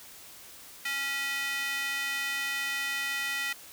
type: tone with high-pass filter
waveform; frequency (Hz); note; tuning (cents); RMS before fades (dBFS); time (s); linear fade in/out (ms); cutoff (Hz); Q
square; 277.2; C#4; 0; -32; 0.85-3.53; 5; 2000; 2.8
effects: white hiss -49 dBFS RMS until 3.72 s